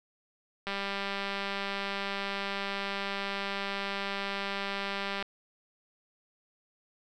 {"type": "click train", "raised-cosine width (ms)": 0.3, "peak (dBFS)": -18, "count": 903, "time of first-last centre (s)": [0.67, 5.226], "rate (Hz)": 198, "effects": []}